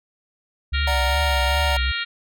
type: tone with vibrato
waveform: sine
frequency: 68.1 Hz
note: C#2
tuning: 30 cents flat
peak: -20 dBFS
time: 0.72-1.92 s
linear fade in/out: 10 ms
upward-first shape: triangle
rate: 2.5 Hz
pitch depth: 140 cents each way
type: harmonic tone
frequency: 466.2 Hz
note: A#4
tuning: in tune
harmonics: 3 / 4 / 5 / 6 / 7 / 8 / 9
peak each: -29 / -30 / -31 / -32 / -32 / -33 / -34 dBFS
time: 0.73-2.05 s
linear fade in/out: 20 ms
type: chord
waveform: square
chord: D augmented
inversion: none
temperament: equal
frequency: 587.3 / 740 / 932.3 Hz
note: D5 / F#5 / A#5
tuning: 0 / 0 / 0 cents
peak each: -28 dBFS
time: 0.87-1.77 s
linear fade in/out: 5 ms
effects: none